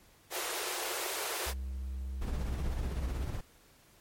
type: high-pass noise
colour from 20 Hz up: pink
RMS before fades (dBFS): -36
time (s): 0.3-1.54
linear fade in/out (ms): 50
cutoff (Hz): 340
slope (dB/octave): 96
type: tone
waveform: triangle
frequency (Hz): 65.41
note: C2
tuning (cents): 0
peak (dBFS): -33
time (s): 1.46-3.26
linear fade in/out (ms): 10
type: noise with tremolo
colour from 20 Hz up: brown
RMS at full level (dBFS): -34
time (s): 2.21-3.41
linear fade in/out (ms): 10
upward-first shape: sine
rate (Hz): 16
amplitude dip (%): 40
effects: pink hiss -62 dBFS RMS until 4 s + MP3 64 kbps